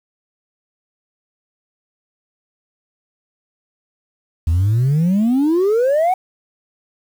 sine exponential sweep, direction up, 77.8 to 764 Hz, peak -10 dBFS, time 4.47-6.14 s, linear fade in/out 5 ms, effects tanh soft clip ceiling -11 dBFS + 7-bit

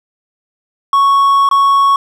triangle tone with dropouts, 1108.7 Hz, C#6, in tune, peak -5 dBFS, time 0.93-1.96 s, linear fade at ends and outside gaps 2 ms, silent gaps 1.49-1.512 s, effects none

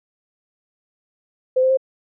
sine tone with pitch steps, 514 / 521.2 / 528.5 Hz, C5 / C5 / C5, -31 / -7 / +17 cents, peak -13 dBFS, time 1.56-1.773 s, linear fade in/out 10 ms, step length 71 ms, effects none

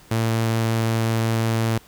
sawtooth tone, 113.2 Hz, A2, 50 cents sharp, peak -15 dBFS, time 0.11-1.78 s, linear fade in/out 5 ms, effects pink hiss -50 dBFS RMS until 1.87 s

